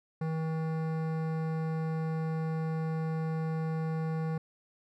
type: tone with hard clipping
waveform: sine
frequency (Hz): 160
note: D#3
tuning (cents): +49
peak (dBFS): -32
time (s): 0.21-4.38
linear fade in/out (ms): 5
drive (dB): 16
effects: none